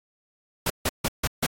pink noise bursts, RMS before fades -24 dBFS, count 5, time 0.66-1.465 s, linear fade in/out 5 ms, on 41 ms, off 150 ms, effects AAC 64 kbps

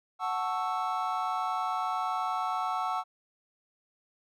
triangle chord, F# minor seventh, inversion none, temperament equal, 740 / 880 / 1108.7 / 1318.5 Hz, F#5 / A5 / C#6 / E6, 0 / 0 / 0 / 0 cents, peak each -31 / -34 / -33 / -32 dBFS, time 0.19-3.04 s, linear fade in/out 50 ms, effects none

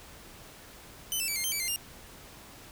10% pulse tone with pitch steps, 3030 / 2657 / 2301 / 2119 / 3131 / 2301 / 2093 / 2808 Hz, F#7 / E7 / D7 / C7 / G7 / D7 / C7 / F7, +40 / +13 / -36 / +21 / -3 / -36 / 0 / +9 cents, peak -21 dBFS, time 1.12-1.76 s, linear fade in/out 0 ms, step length 80 ms, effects pink hiss -50 dBFS RMS until 2.71 s

